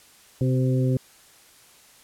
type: harmonic tone with a mistuned harmonic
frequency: 129.4 Hz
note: C3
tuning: 19 cents flat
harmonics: 1 / 2 / 3 / 4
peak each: -20 / -26 / -30 / -32 dBFS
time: 0.41-0.97 s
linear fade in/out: 2 ms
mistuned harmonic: 3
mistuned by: -19 cents
effects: white hiss -53 dBFS RMS until 2.03 s + low-pass 12000 Hz 12 dB/octave